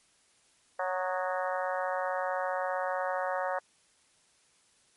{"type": "harmonic tone with a mistuned harmonic", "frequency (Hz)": 184.6, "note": "F#3", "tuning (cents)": -4, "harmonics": [3, 4, 5, 6, 7, 8, 9, 10], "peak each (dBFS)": [-33, -35, -37, -39, -40, -41, -42, -43], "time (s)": [0.79, 3.59], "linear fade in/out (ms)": 5, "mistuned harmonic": 7, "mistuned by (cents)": -50, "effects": ["white hiss -66 dBFS RMS until 4.96 s", "MP3 48 kbps"]}